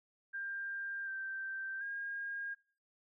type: tone with pitch steps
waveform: sine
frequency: 1594 / 1565 / 1622 Hz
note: G6 / G6 / G#6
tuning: +28 / -3 / -41 cents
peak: -38 dBFS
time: 0.33-2.55 s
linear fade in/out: 20 ms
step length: 740 ms
effects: noise-tail reverb RT60 0.4 s tail -22 dB re dry